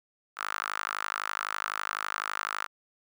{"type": "tone with high-pass filter", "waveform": "sawtooth", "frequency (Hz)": 51.91, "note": "G#1", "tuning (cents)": 0, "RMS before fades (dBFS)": -34, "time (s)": [0.36, 2.68], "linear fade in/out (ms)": 50, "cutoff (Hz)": 1300, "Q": 4.8, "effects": []}